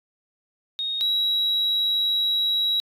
sine tone pair in turn, 3729 / 3873 Hz, A#7 / B7, 0 / -35 cents, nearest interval minor second, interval 65 cents, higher second, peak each -24 / -18 dBFS, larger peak second, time 0.79-1.01 / 1.01-2.8 s, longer second, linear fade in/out 0 ms, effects tanh soft clip ceiling -17 dBFS

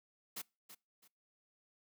white noise with echo, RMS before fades -43 dBFS, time 0.36-0.42 s, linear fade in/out 10 ms, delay 330 ms, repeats 2, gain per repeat -11 dB, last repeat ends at 1.08 s, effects noise-tail reverb RT60 0.3 s tail -26 dB re dry + high-pass 150 Hz 12 dB/octave

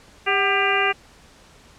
harmonic tone with a mistuned harmonic, 398.2 Hz, G4, 27 cents sharp, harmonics 1 / 2 / 3 / 4 / 5 / 6 / 7, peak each -25 / -25 / -25 / -25 / -25 / -25 / -25 dBFS, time 0.26-0.93 s, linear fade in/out 20 ms, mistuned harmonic 2, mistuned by -76 cents, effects pink hiss -50 dBFS RMS until 1.78 s + low-pass 8000 Hz 12 dB/octave

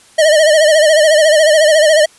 square tone with vibrato, 619 Hz, D#5, 9 cents flat, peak -7 dBFS, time 0.18-2.06 s, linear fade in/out 10 ms, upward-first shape sine, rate 14 Hz, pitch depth 80 cents each way, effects white hiss -45 dBFS RMS until 2.18 s + resampled to 24000 Hz

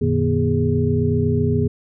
sine tone cluster, 91.1 / 118.9 / 152.4 / 241.6 / 412.7 Hz, F#2 / A#2 / D#3 / B3 / G#4, -26 / +35 / -36 / -38 / -11 cents, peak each -22 dBFS, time 0.01-1.68 s, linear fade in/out 10 ms, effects none

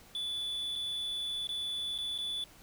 triangle tone with dropouts, 3464 Hz, A7, 28 cents flat, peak -32 dBFS, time 0.15-2.44 s, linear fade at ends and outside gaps 1 ms, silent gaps 0.755-0.759 / 1.471-1.491 / 1.979-1.986 / 2.179-2.186 s, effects pink hiss -57 dBFS RMS until 2.62 s

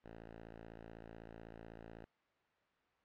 5% pulse tone, 56 Hz, A1, 31 cents sharp, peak -40 dBFS, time 0.04-2.05 s, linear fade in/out 5 ms, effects white hiss -75 dBFS RMS until 3.04 s + low-pass 2000 Hz 12 dB/octave

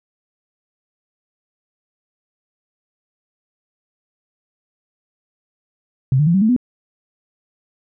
sine tone with pitch steps, 131.6 / 149.43 / 169.68 / 192.67 / 218.8 / 248.4 Hz, C3 / D3 / F3 / G3 / A3 / B3, +10 / +30 / -50 / -30 / -9 / +10 cents, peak -11 dBFS, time 6.12-6.564 s, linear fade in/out 2 ms, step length 74 ms, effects none

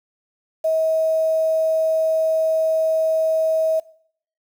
sine tone with quantisation, 640 Hz, D#5, 49 cents sharp, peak -16 dBFS, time 0.64-3.8 s, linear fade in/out 10 ms, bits 7, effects noise-tail reverb RT60 0.6 s tail -19 dB re dry

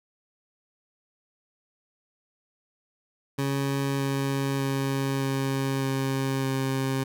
20% pulse tone with pitch steps, 138.1 / 137.23 / 136.36 / 135.49 / 134.63 / 133.78 Hz, C#3 / C#3 / C#3 / C#3 / C3 / C3, -6 / -17 / -28 / -39 / +50 / +39 cents, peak -20 dBFS, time 3.38-7.04 s, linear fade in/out 10 ms, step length 610 ms, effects none

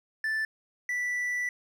triangle tone pair in turn, 1760 / 1968.6 Hz, A6 / B6, 0 / -6 cents, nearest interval major second, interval 194 cents, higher second, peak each -25 / -26 dBFS, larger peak first, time 0.24-0.45 / 0.89-1.49 s, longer second, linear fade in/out 2 ms, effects none

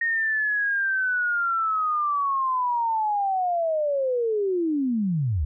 sine linear sweep, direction down, 1859 to 65 Hz, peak -21 dBFS, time 0.01-5.45 s, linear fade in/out 5 ms, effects none

